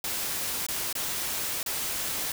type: noise with dropouts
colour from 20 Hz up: white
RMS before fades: -31 dBFS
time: 0.04-2.32 s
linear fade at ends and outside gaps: 2 ms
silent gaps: 0.666-0.685 / 0.928-0.952 / 1.63-1.661 s
effects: none